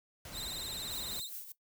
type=noise; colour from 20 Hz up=pink; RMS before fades=-47 dBFS; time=0.25-1.2 s; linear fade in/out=2 ms
type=tone with vibrato; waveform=sawtooth; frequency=3891 Hz; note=B7; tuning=27 cents flat; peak=-36 dBFS; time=0.32-1.3 s; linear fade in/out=50 ms; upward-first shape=sine; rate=19 Hz; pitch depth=110 cents each way
type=noise with tremolo; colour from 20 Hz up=violet; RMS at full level=-42 dBFS; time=0.91-1.52 s; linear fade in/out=2 ms; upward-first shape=triangle; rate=5 Hz; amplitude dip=70%
effects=noise-tail reverb RT60 0.1 s tail -17 dB re dry